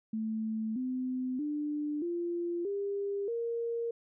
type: tone with pitch steps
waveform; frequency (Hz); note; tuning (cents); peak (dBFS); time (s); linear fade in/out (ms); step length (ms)
sine; 219.9 / 255.5 / 296.9 / 345.1 / 401 / 466; A3 / C4 / D4 / F4 / G4 / A#4; -1 / -41 / +19 / -21 / +39 / -1; -31; 0.13-3.91; 5; 630
effects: none